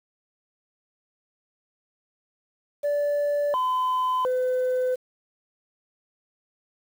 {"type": "tone with pitch steps", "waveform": "sine", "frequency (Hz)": [581, 1017, 507], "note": ["D5", "C6", "B4"], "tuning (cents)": [-19, -50, 45], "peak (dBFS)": -19, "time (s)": [2.83, 4.96], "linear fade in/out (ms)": 20, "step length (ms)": 710, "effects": ["tanh soft clip ceiling -20 dBFS", "8-bit"]}